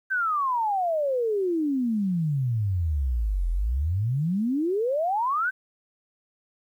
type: exponential two-way sweep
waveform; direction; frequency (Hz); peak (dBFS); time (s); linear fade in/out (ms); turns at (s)
sine; down then up; 1576 to 41.2 to 1576; -22; 0.1-5.51; 20; 3.5
effects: 10-bit